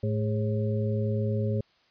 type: harmonic tone with a mistuned harmonic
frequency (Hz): 108.6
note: A2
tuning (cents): -22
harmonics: 1 / 2 / 4 / 5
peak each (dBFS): -26 / -32 / -34 / -35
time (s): 0.03-1.61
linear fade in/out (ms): 5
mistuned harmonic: 4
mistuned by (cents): -99
effects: white hiss -64 dBFS RMS until 1.9 s + resampled to 11025 Hz